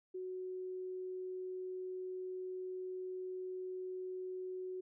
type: tone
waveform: sine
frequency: 370 Hz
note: F#4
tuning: in tune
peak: -40 dBFS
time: 0.14-4.81 s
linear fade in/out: 10 ms
effects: none